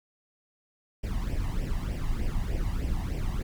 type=noise with flanger; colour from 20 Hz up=brown; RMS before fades=-29 dBFS; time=1.03-3.43 s; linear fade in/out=10 ms; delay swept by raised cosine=0.37 to 1.07 ms; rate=3.3 Hz; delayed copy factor=+0.75; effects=none